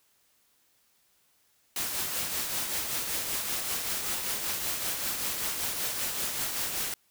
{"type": "noise with tremolo", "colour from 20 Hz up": "white", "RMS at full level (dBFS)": -30, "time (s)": [1.76, 6.94], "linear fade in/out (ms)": 2, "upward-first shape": "triangle", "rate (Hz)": 5.2, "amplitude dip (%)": 45, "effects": ["white hiss -68 dBFS RMS until 7.1 s"]}